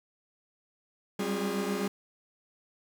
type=tone cluster; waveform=45% pulse; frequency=193.7 / 201.3 / 266.8 / 355.5 / 411.5 Hz; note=G3 / G3 / C4 / F4 / G#4; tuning=-20 / +46 / +34 / +31 / -16 cents; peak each=-34 / -37 / -39 / -38 / -34 dBFS; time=1.19-1.88 s; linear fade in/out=5 ms; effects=10-bit